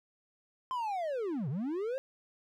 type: linear two-way sweep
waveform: triangle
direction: down then up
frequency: 1049 to 119.1 to 547 Hz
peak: -30 dBFS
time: 0.71-1.98 s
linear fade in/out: 0 ms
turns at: 1.49 s
effects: none